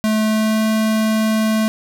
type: tone with pitch glide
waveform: square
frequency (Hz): 216.6 to 218.6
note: A3 to A3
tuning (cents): -27 to -11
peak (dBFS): -15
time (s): 0.04-1.68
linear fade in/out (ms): 0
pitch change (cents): +16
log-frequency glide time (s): 0.24-0.65
effects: 9-bit